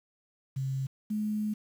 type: tone pair in turn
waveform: sine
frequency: 134 / 212.3 Hz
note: C3 / G#3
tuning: +42 / +38 cents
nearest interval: minor sixth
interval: 796 cents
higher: second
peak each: -29 / -28 dBFS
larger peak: second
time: 0.56-0.87 / 1.1-1.54 s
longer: second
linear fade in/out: 10 ms
effects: 9-bit